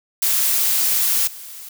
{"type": "noise with level steps", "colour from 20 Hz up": "blue", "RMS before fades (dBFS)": [-18, -36], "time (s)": [0.22, 1.69], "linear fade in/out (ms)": 5, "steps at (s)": 1.27, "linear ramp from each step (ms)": 5, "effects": []}